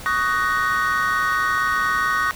triangle chord, D# minor seventh, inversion third, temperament just, 1120.1 / 1244.5 / 1493.4 / 1866.8 Hz, C#6 / D#6 / F#6 / A#6, +18 / 0 / +16 / +2 cents, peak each -22 dBFS, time 0.06-2.31 s, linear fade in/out 0 ms, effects pink hiss -37 dBFS RMS until 2.35 s

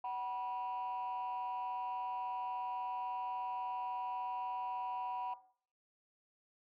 triangle ring-modulated tone, 111.8 Hz, A2, 28 cents sharp, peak -31 dBFS, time 0.04-5.34 s, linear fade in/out 5 ms, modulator 863 Hz, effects noise-tail reverb RT60 0.5 s tail -17 dB re dry + tanh soft clip ceiling -33 dBFS

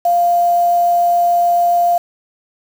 sine tone with quantisation, 697 Hz, F5, 4 cents flat, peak -10 dBFS, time 0.05-1.98 s, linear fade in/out 5 ms, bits 5, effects none

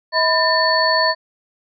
sine tone cluster, 640 / 999 / 1793 / 4439 Hz, D#5 / B5 / A6 / C#8, +49 / +20 / +32 / +2 cents, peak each -19 dBFS, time 0.12-1.15 s, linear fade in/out 50 ms, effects none

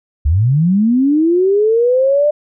sine linear sweep, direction up, 65.41 to 602 Hz, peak -9 dBFS, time 0.25-2.31 s, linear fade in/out 10 ms, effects none

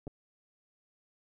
clicks, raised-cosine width 2 ms, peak -29 dBFS, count 2, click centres 0.07 / 0.077 s, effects none

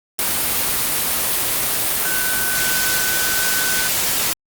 sine tone in noise, 1512 Hz, F#6, 37 cents sharp, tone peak -23 dBFS, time 2.05-3.88 s, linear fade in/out 0 ms, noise white, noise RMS -19 dBFS, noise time 0.19-4.33 s, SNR -7 dB, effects Opus 32 kbps

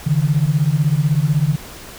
sine beating tone pair, 141.1 / 157.1 Hz, C#3 / D#3, +31 / +17 cents, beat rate 16 Hz, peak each -16 dBFS, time 0.06-1.56 s, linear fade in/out 10 ms, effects pink hiss -36 dBFS RMS until 1.98 s

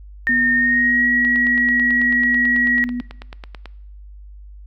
sine tone with pitch glide, 1830 to 1912.1 Hz, A#6 to A#6, -32 to +43 cents, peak -14 dBFS, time 0.27-2.84 s, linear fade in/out 0 ms, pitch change +75 cents, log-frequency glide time 0.53-1.07 s
sine tone, 244.7 Hz, B3, 16 cents flat, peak -21 dBFS, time 0.29-3.01 s, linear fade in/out 5 ms
click train, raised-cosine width 0.3 ms, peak -18 dBFS, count 23, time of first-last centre 1.25-3.657 s, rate 9.14 Hz
effects noise-tail reverb RT60 0.8 s tail -21 dB re dry + added 50 Hz sine -36 dBFS peak until 4.66 s

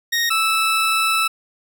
20% pulse tone pair in turn, 1864.7 / 1313.6 Hz, A#6 / E6, 0 / -6 cents, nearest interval tritone, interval 606 cents, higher first, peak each -12 / -11 dBFS, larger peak second, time 0.12-0.3 / 0.3-1.28 s, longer second, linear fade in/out 10 ms, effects none

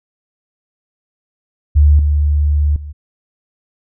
sine tone with level steps, 73.7 Hz, D2, 7 cents sharp, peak -5 / -10 / -25 dBFS, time 1.75-2.93 s, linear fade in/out 20 ms, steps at 1.99 / 2.76 s, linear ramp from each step 2 ms, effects none

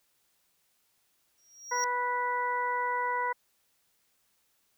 triangle tone with exponential growth, 5660 Hz, F8, 22 cents sharp, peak -27 dBFS, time 1.38-1.84 s, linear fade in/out 0 ms, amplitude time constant 100 ms
harmonic tone, 491.6 Hz, B4, 8 cents flat, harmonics 1 / 2 / 3 / 4, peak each -37 / -29 / -37 / -36 dBFS, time 1.71-3.33 s, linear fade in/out 10 ms
effects white hiss -72 dBFS RMS until 4.77 s

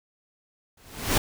pink noise with exponential growth, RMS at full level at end -19 dBFS, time 0.77-1.18 s, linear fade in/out 5 ms, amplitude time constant 89 ms, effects none

